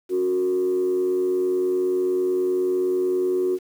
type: tone with frequency modulation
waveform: sine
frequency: 367.3 Hz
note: F#4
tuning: 13 cents flat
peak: -18 dBFS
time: 0.09-3.59 s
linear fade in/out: 50 ms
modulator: 90.7 Hz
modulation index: 0.41
effects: tanh soft clip ceiling -15 dBFS + 8-bit